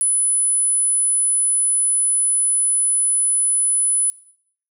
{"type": "tone", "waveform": "sine", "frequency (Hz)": 10000, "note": "D#9", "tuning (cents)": 8, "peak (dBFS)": -14, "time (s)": [0.01, 4.1], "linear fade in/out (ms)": 0, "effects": ["noise-tail reverb RT60 0.6 s tail -17 dB re dry"]}